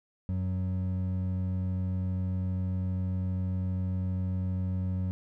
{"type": "tone pair together", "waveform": "triangle", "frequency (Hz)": [92.5, 185], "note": ["F#2", "F#3"], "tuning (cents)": [0, 0], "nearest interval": "octave", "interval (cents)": 1200, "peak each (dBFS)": [-27, -32], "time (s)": [0.29, 5.11], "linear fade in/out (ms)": 0, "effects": []}